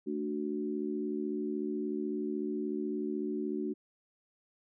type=chord; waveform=sine; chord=D major; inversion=second; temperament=equal; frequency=220 / 293.7 / 370 Hz; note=A3 / D4 / F#4; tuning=0 / 0 / 0 cents; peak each=-37 / -36 / -36 dBFS; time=0.06-3.74 s; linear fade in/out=20 ms; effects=none